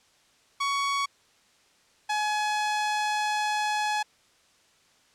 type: tone pair in turn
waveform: sawtooth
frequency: 1119 / 844.9 Hz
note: C#6 / G#5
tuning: +16 / +30 cents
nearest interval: perfect fourth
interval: 486 cents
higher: first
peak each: -21 dBFS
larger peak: neither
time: 0.6-1.06 / 2.09-4.03 s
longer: second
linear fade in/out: 10 ms
effects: white hiss -62 dBFS RMS until 5.14 s + low-pass 7000 Hz 12 dB/octave